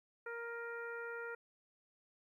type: harmonic tone with a mistuned harmonic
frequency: 467.5 Hz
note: A#4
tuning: 5 cents sharp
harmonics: 1 / 2 / 3 / 4 / 5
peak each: -45 / -53 / -45 / -52 / -59 dBFS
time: 0.26-1.35 s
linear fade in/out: 5 ms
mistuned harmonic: 5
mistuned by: +36 cents
effects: 13-bit